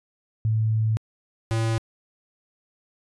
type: tone pair in turn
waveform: sine / square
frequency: 110 / 112.96 Hz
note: A2 / A2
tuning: 0 / +46 cents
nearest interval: unison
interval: 46 cents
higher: second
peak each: -19 / -22 dBFS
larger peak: first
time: 0.45-0.97 / 1.51-1.78 s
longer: first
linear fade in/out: 0 ms
effects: resampled to 24000 Hz